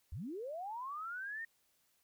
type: linear sweep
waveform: sine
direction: up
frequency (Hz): 57.3 to 1864.7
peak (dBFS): -40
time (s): 0.12-1.45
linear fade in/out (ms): 5
effects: white hiss -75 dBFS RMS until 2.03 s